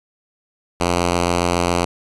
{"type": "tone", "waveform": "5% pulse", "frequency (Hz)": 87.31, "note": "F2", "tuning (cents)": 0, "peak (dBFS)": -5, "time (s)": [0.8, 1.85], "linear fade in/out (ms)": 5, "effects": ["resampled to 24000 Hz"]}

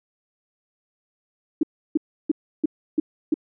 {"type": "tone bursts", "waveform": "sine", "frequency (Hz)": 308.9, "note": "D#4", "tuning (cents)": -12, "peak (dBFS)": -15, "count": 6, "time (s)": [1.61, 3.342], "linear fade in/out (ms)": 5, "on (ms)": 22, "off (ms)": 320, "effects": []}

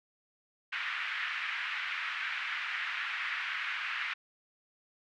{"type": "band-pass noise", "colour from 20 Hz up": "white", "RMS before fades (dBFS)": -36, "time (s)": [0.72, 4.14], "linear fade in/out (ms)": 10, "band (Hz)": [1400, 2400], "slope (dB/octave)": 24, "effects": []}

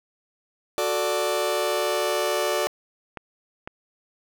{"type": "chord", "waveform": "sawtooth", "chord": "D major", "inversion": "first", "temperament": "just", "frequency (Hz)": [367.1, 440.5, 587.3], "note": ["F#4", "A4", "D5"], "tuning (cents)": [-14, 2, 0], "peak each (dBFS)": [-24, -24, -21], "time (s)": [0.78, 2.67], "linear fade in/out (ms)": 0}
{"type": "click train", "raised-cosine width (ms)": 0.5, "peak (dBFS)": -19, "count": 3, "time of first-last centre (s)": [2.67, 3.675], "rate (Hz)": 1.99}
{"effects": []}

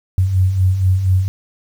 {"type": "beating tone pair", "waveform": "sine", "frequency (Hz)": [90.1, 94.3], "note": ["F#2", "F#2"], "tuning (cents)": [-45, 33], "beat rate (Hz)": 4.2, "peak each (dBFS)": [-20, -12], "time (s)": [0.18, 1.28], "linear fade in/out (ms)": 0, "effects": ["7-bit"]}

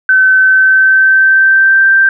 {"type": "tone with pitch glide", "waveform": "sine", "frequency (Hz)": [1528, 1569.1], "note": ["G6", "G6"], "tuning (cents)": [-45, 1], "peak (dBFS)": -4, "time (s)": [0.09, 2.09], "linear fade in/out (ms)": 2, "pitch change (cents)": 46, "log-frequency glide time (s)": [0.35, 1.86], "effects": []}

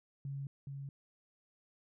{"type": "tone with echo", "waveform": "sine", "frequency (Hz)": 138.59, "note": "C#3", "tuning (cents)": 0, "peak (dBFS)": -38, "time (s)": [0.25, 0.47], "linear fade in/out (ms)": 2, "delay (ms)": 420, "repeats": 1, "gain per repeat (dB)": -3, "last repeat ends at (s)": 0.89, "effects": []}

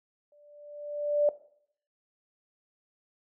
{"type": "tone with exponential growth", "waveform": "sine", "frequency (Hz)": 587.3, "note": "D5", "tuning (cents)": 0, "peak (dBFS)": -18, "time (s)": [0.32, 1.29], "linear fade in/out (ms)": 2, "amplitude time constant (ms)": 210, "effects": ["noise-tail reverb RT60 0.6 s tail -17 dB re dry"]}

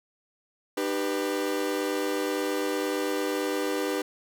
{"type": "chord", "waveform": "40% pulse", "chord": "Eb augmented", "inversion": "none", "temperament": "equal with one note detuned", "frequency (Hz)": [303.3, 392, 493.9], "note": ["Eb4", "G4", "B4"], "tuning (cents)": [-44, 0, 0], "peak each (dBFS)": -30, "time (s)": [0.77, 4.02], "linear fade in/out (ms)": 5, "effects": []}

